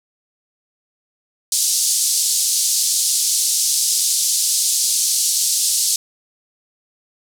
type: band-pass noise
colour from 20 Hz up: white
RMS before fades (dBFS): -18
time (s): 1.52-5.96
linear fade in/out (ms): 2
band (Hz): 4400 to 10000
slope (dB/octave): 24
effects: none